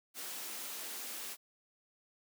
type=high-pass noise; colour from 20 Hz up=white; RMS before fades=-43 dBFS; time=0.14-1.37 s; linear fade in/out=50 ms; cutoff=200 Hz; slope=48 dB/octave; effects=none